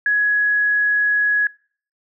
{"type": "tone", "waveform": "sine", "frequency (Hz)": 1676, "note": "G#6", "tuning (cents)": 15, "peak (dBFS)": -14, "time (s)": [0.06, 1.47], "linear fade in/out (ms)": 2, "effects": ["noise-tail reverb RT60 0.5 s tail -25 dB re dry"]}